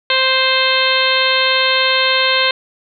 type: harmonic tone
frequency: 523.3 Hz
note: C5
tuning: in tune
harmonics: 1 / 2 / 3 / 4 / 5 / 6 / 7 / 8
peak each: -20 / -20 / -20 / -20 / -20 / -20 / -20 / -20 dBFS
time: 0.1-2.51 s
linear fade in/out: 2 ms
effects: none